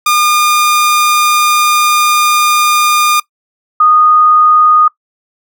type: tone pair in turn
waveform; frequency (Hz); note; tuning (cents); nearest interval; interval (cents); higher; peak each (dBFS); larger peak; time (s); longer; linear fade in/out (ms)
sawtooth / sine; 1212 / 1235.3; D#6 / D#6; -46 / -13; unison; 33; second; -4; neither; 0.06-3.2 / 3.8-4.88; first; 5
effects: noise-tail reverb RT60 0.1 s tail -20 dB re dry